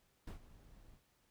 brown noise with ADSR envelope, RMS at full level -43 dBFS, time 0.27-1.01 s, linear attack 6 ms, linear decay 110 ms, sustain -17 dB, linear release 71 ms, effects pink hiss -75 dBFS RMS until 1.3 s

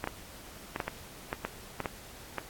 clicks, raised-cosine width 0.5 ms, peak -16 dBFS, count 10, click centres 0.041 / 0.074 / 0.761 / 0.802 / 0.88 / 1.329 / 1.45 / 1.803 / 1.858 / 2.383 s, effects pink hiss -49 dBFS RMS until 2.49 s + AAC 64 kbps

